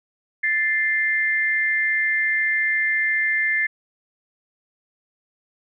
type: tone pair together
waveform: sine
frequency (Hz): 1758.7 / 2093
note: A6 / C7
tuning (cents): -1 / 0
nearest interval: minor third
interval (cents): 301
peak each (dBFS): -21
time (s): 0.43-3.67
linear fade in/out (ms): 10
effects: none